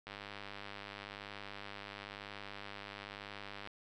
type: click train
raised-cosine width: 0.3 ms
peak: -29 dBFS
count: 365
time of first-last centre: 0.07-3.674 s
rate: 101 Hz
effects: none